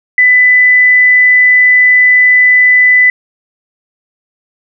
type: tone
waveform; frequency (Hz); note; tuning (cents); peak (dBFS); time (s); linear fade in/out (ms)
sine; 1997; B6; +19; -3; 0.18-3.1; 2
effects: none